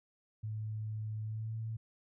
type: tone with pitch glide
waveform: sine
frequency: 108.2 to 111.63 Hz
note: A2 to A2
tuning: -29 to +25 cents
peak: -36 dBFS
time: 0.43-1.77 s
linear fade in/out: 10 ms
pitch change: +54 cents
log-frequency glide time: 1.23-1.55 s
effects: none